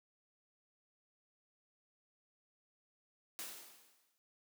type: noise with exponential decay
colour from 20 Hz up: white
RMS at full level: -43 dBFS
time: 3.39-4.18 s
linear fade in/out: 0 ms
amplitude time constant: 170 ms
effects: high-pass 200 Hz 12 dB/octave